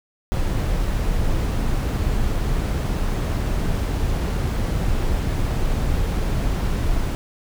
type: noise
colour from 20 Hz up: brown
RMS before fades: -21 dBFS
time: 0.32-7.15 s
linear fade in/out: 0 ms
effects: none